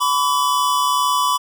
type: tone pair together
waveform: square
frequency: 1000 / 1142.2 Hz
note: B5 / D6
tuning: +21 / -49 cents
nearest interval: major second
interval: 230 cents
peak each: -19 dBFS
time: 0-1.38 s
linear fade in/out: 20 ms
effects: none